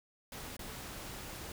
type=noise with dropouts; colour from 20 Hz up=pink; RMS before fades=-45 dBFS; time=0.32-1.52 s; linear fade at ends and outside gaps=2 ms; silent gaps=0.567-0.592 s; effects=none